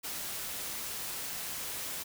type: noise with amplitude modulation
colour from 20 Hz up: white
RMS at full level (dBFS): -37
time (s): 0.03-2.04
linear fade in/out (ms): 20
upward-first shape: sine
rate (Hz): 205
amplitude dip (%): 30
effects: none